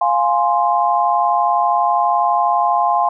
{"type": "chord", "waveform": "sine", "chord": "F minor", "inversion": "none", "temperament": "equal", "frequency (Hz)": [698.5, 830.6, 1046.5], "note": ["F5", "Ab5", "C6"], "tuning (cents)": [0, 0, 0], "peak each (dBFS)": -17, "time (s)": [0.01, 3.09], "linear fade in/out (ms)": 5, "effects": []}